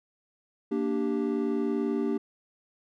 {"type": "chord", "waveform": "triangle", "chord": "G minor", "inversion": "first", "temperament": "equal", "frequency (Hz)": [233.1, 293.7, 392], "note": ["Bb3", "D4", "G4"], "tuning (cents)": [0, 0, 0], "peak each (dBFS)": -28, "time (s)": [0.71, 2.18], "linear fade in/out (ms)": 10, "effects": []}